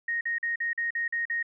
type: tone bursts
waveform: sine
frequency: 1864.7 Hz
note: A#6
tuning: in tune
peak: -26 dBFS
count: 8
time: 0.08-1.428 s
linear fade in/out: 5 ms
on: 130 ms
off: 44 ms
effects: none